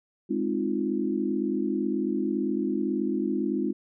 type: chord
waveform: sine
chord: F minor seventh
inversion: first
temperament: equal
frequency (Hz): 207.7 / 261.6 / 311.1 / 349.2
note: Ab3 / C4 / Eb4 / F4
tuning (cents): 0 / 0 / 0 / 0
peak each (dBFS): -30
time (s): 0.29-3.73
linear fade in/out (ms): 20
effects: none